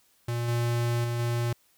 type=tone with level steps; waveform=square; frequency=118.8 Hz; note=A#2; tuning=33 cents sharp; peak=-28 / -25 / -28 / -26 dBFS; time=0.28-1.53 s; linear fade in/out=5 ms; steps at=0.48 / 1.04 / 1.19 s; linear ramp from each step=5 ms; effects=white hiss -65 dBFS RMS until 1.77 s